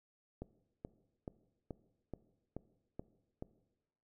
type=click train; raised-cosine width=2 ms; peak=-29 dBFS; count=8; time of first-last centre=0.42-3.424 s; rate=2.33 Hz; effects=noise-tail reverb RT60 1.0 s tail -18 dB re dry